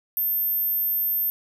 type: tone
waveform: sine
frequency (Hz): 13310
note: G#9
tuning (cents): +3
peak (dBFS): -21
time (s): 0.17-1.3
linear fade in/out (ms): 0
effects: none